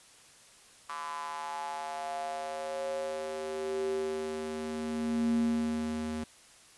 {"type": "tone with high-pass filter sweep", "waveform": "square", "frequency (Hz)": 77.78, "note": "D#2", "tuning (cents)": 0, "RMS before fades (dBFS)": -34, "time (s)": [0.89, 6.24], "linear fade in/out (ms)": 5, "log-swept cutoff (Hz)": [1100, 170], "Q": 6.5, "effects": ["white hiss -57 dBFS RMS until 6.77 s", "resampled to 24000 Hz"]}